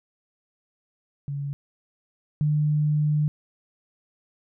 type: tone pair in turn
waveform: sine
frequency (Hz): 141.6 / 150.02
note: C#3 / D3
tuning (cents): +37 / +37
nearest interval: minor second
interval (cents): 100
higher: second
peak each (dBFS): -27 / -19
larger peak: second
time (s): 1.28-1.53 / 2.41-3.28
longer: second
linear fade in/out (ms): 0
effects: none